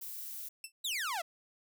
violet noise, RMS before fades -43 dBFS, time 0.01-0.49 s, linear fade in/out 10 ms
15% pulse tone with exponential decay, 2668 Hz, E7, 20 cents sharp, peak -30 dBFS, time 0.64-0.72 s, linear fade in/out 2 ms, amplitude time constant 17 ms
sawtooth exponential sweep, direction down, 4048 to 630 Hz, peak -30 dBFS, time 0.84-1.22 s, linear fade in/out 10 ms
effects none

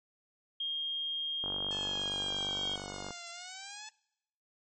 sine tone, 3229 Hz, G#7, 49 cents flat, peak -32 dBFS, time 0.6-2.76 s, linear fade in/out 5 ms
click train, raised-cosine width 1 ms, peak -27 dBFS, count 82, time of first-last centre 1.44-3.107 s, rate 48.6 Hz
5% pulse exponential two-way sweep, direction down then up, 871 to 684 to 869 Hz, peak -31 dBFS, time 1.71-3.89 s, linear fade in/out 2 ms, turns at 3.3 s
effects noise-tail reverb RT60 0.9 s tail -24 dB re dry + MP3 32 kbps

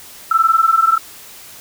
sine tone pair together, 1318.5 / 1339.2 Hz, E6 / E6, 0 / +27 cents, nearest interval unison, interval 27 cents, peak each -13 dBFS, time 0.31-0.98 s, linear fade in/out 5 ms, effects white hiss -38 dBFS RMS until 1.6 s

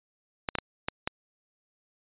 clicks, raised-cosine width 0.3 ms, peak -12 dBFS, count 5, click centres 0.488 / 0.553 / 0.586 / 0.885 / 1.075 s, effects resampled to 8000 Hz

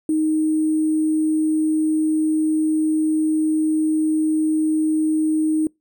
sine tone with sample-and-hold, 311.6 Hz, D#4, 3 cents sharp, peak -16 dBFS, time 0.09-5.67 s, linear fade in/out 2 ms, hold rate 8820 Hz, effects noise-tail reverb RT60 0.2 s tail -26 dB re dry

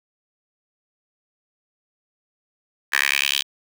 10% pulse tone with high-pass filter sweep, 69.9 Hz, C#2, 15 cents sharp, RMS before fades -21 dBFS, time 2.92-3.43 s, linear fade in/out 20 ms, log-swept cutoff 1700 to 3400 Hz, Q 3.4, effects none

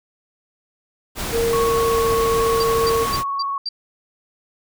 pink noise, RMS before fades -26 dBFS, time 1.15-3.24 s, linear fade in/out 50 ms
sine tone with pitch glide, 462.8 to 457 Hz, A#4 to A#4, -13 to -34 cents, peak -17 dBFS, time 1.31-3.07 s, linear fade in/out 50 ms, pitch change -21 cents, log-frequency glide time 1.51-2.11 s
sine tone with vibrato, 1108.7 Hz, C#6, in tune, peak -21 dBFS, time 1.53-3.58 s, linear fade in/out 2 ms, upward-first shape sine, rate 20 Hz, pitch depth 22 cents each way
sine tone bursts, 4699 Hz, D8, in tune, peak -22 dBFS, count 5, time 2.6-3.69 s, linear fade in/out 5 ms, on 34 ms, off 230 ms
effects none

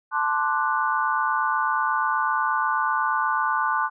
sine chord, D dominant seventh, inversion second, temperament equal, 880 / 1046.5 / 1174.7 / 1480 Hz, A5 / C6 / D6 / F#6, 0 / 0 / 0 / 0 cents, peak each -26 dBFS, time 0.11-3.9 s, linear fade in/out 50 ms, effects none

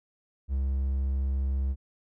triangle tone, 67.2 Hz, C2, 47 cents sharp, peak -23 dBFS, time 0.48-1.76 s, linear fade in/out 50 ms, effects none

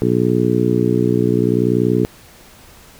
harmonic tone, 60.6 Hz, B1, 32 cents flat, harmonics 2 / 3 / 4 / 5 / 6 / 7, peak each -20 / -20 / -20 / -20 / -20 / -20 dBFS, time 0.02-2.05 s, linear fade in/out 0 ms, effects pink hiss -44 dBFS RMS until 2.99 s

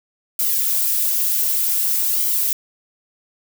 violet noise with flanger, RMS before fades -19 dBFS, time 0.39-2.53 s, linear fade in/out 2 ms, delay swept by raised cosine 1.1 to 6.2 ms, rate 0.54 Hz, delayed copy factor -0.55, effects none

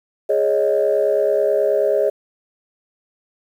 sine chord, Ab suspended fourth, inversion none, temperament just, 415.3 / 553.7 / 623 Hz, Ab4 / Db5 / Eb5, 0 / -2 / +2 cents, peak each -18 dBFS, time 0.29-2.1 s, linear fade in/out 10 ms, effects tanh soft clip ceiling -7 dBFS + 8-bit

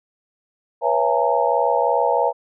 sine tone cluster, 486.8 / 553 / 670 / 835 / 918 Hz, B4 / C#5 / E5 / G#5 / A#5, -25 / -4 / +28 / +9 / -27 cents, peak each -22 dBFS, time 0.81-2.33 s, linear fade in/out 50 ms, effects none

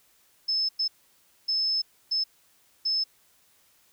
sine tone bursts at uneven times, 5230 Hz, E8, 15 cents flat, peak -23 dBFS, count 5, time 0.48-0.69 / 0.79-0.88 / 1.48-1.82 / 2.11-2.24 / 2.85-3.04 s, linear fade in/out 10 ms, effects white hiss -63 dBFS RMS until 3.92 s

